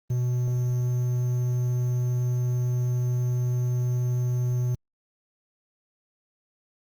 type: tone with quantisation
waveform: triangle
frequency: 123.47 Hz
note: B2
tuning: in tune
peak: -20 dBFS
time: 0.1-4.75 s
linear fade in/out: 5 ms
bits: 8
effects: Opus 24 kbps